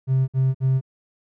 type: tone bursts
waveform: triangle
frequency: 131.8 Hz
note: C3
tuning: 13 cents sharp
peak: -13 dBFS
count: 3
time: 0.07-0.812 s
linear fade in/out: 50 ms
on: 210 ms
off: 56 ms
effects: tanh soft clip ceiling -11 dBFS